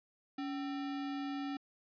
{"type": "tone with sample-and-hold", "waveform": "sine", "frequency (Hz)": 280.9, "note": "C#4", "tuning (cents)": 23, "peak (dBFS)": -36, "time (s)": [0.38, 1.57], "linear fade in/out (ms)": 5, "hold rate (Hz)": 1050, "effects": ["resampled to 11025 Hz"]}